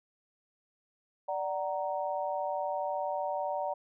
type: chord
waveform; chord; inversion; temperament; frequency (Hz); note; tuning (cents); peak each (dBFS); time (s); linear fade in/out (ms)
sine; D augmented; none; equal with one note detuned; 587.3 / 750.8 / 932.3; D5 / F#5 / A#5; 0 / +25 / 0; -34 / -35 / -36; 1.28-3.74; 10
effects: none